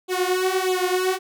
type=tone with flanger; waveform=sawtooth; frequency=370 Hz; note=F#4; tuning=in tune; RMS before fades=-22 dBFS; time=0.08-1.19 s; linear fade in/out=50 ms; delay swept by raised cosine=0.27 to 6.17 ms; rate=1.6 Hz; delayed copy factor=+0.95; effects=none